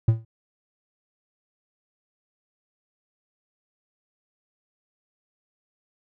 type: tone with exponential decay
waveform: triangle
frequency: 112.2 Hz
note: A2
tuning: 34 cents sharp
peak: -9 dBFS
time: 0.08-0.25 s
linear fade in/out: 5 ms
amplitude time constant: 36 ms
effects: none